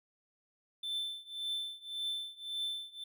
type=tone with tremolo; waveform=triangle; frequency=3536 Hz; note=A7; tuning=8 cents sharp; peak=-31 dBFS; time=0.83-3.04 s; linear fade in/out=5 ms; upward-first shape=triangle; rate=1.8 Hz; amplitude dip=95%; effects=none